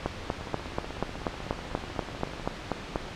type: two click trains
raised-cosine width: 1 ms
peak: -24 / -12 dBFS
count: 34 / 13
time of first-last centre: 0.41-2.46 / 0.06-2.959 s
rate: 16.1 / 4.14 Hz
effects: pink hiss -39 dBFS RMS until 3.15 s + low-pass 4000 Hz 12 dB/octave